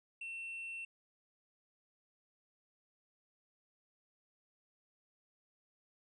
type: tone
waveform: triangle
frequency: 2700 Hz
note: E7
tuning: 41 cents sharp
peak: -40 dBFS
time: 0.21-0.85 s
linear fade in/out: 5 ms
effects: resampled to 22050 Hz